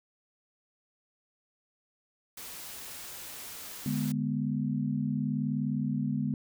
white noise, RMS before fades -43 dBFS, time 2.37-4.12 s, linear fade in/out 5 ms
sine chord, G# diminished, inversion second, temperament equal, 146.83 / 207.7 / 246.9 Hz, D3 / G#3 / B3, 0 / 0 / 0 cents, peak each -32 dBFS, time 3.86-6.34 s, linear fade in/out 2 ms
effects none

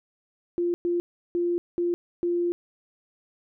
sine tone bursts at uneven times, 347.7 Hz, F4, 8 cents flat, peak -22 dBFS, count 5, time 0.58-0.74 / 0.85-1 / 1.35-1.58 / 1.78-1.94 / 2.23-2.52 s, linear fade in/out 0 ms, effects none

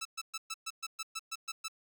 10% pulse tone bursts, 1315 Hz, E6, 5 cents flat, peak -28 dBFS, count 11, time 0.01-1.683 s, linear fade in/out 10 ms, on 43 ms, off 120 ms, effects none

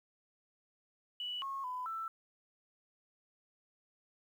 sine tone with pitch steps, 2953 / 1090 / 1003 / 1328 Hz, F#7 / C#6 / B5 / E6, -4 / -29 / +26 / +12 cents, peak -37 dBFS, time 1.2-2.08 s, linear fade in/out 2 ms, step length 220 ms, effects 11-bit

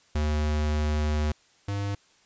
square tone pair in turn, 75.5 / 100.5 Hz, D2 / G2, +48 / +44 cents, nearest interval perfect fourth, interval 496 cents, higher second, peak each -24 / -28 dBFS, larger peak first, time 0.15-1.32 / 1.68-1.95 s, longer first, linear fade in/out 5 ms, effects white hiss -61 dBFS RMS until 2.25 s + resampled to 16000 Hz

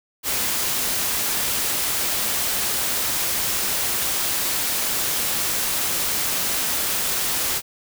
white noise, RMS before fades -23 dBFS, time 0.23-7.62 s, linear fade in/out 50 ms, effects none

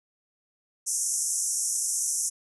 pink band-pass noise, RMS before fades -28 dBFS, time 0.86-2.3 s, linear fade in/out 20 ms, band 5700 to 11000 Hz, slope 96 dB/octave, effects none

